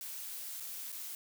blue noise with dropouts, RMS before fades -43 dBFS, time 0.01-1.15 s, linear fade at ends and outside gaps 1 ms, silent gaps 0.601-0.605 / 0.92-0.925 s, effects none

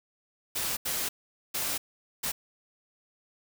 white noise bursts at uneven times, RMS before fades -31 dBFS, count 4, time 0.55-0.77 / 0.85-1.09 / 1.54-1.78 / 2.23-2.32 s, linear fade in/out 10 ms, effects none

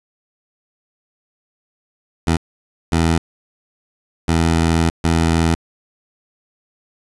15% pulse tone bursts at uneven times, 82.41 Hz, E2, in tune, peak -7 dBFS, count 4, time 2.27-2.37 / 2.92-3.18 / 4.28-4.9 / 5.04-5.55 s, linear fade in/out 5 ms, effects resampled to 24000 Hz

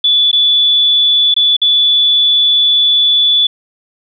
sine tone with dropouts, 3455 Hz, A7, 32 cents flat, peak -7 dBFS, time 0.04-3.47 s, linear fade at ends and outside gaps 5 ms, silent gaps 0.315-0.329 / 1.342-1.364 / 1.567-1.616 s, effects none

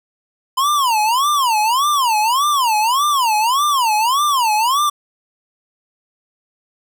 square tone with vibrato, 1004 Hz, B5, 28 cents sharp, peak -14 dBFS, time 0.57-4.9 s, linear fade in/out 10 ms, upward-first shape sine, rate 1.7 Hz, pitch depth 300 cents each way, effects none

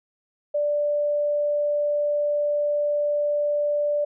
sine tone, 587.3 Hz, D5, in tune, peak -20 dBFS, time 0.54-4.05 s, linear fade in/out 10 ms, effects none

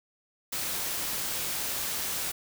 white noise, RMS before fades -32 dBFS, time 0.52-2.32 s, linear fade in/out 10 ms, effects none

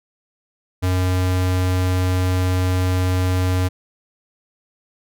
square tone, 91.8 Hz, F#2, 13 cents flat, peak -17 dBFS, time 0.82-3.69 s, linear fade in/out 20 ms, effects none

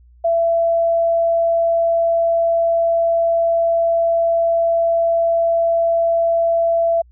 sine tone, 670 Hz, E5, 28 cents sharp, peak -13 dBFS, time 0.24-7.02 s, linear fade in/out 10 ms, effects added 60 Hz sine -45 dBFS peak until 7.11 s

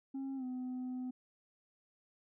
sine tone with pitch glide, 270 to 253.4 Hz, C#4 to B3, -45 to +45 cents, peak -35 dBFS, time 0.14-1.11 s, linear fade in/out 10 ms, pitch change -110 cents, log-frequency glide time 0.36-0.44 s, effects tanh soft clip ceiling -37 dBFS

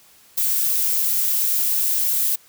violet noise, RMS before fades -20 dBFS, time 0.37-2.36 s, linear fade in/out 10 ms, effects white hiss -52 dBFS RMS until 2.48 s

